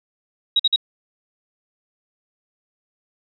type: tone bursts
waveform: sine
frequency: 3827 Hz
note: A#7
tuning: 45 cents sharp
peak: -13 dBFS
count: 3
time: 0.56-0.761 s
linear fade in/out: 5 ms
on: 35 ms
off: 48 ms
effects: none